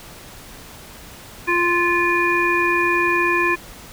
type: harmonic tone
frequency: 348.2 Hz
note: F4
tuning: 5 cents flat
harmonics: 1 / 3 / 5 / 7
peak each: -21 / -21 / -21 / -21 dBFS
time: 1.47-3.56 s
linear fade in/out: 20 ms
effects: pink hiss -40 dBFS RMS until 3.92 s